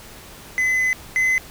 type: tone pair in turn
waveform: triangle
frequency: 2024 / 2037 Hz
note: B6 / C7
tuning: +42 / -47 cents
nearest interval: unison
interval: 11 cents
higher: second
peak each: -15 / -14 dBFS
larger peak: second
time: 0.58-0.93 / 1.16-1.38 s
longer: first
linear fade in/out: 0 ms
effects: pink hiss -41 dBFS RMS until 1.5 s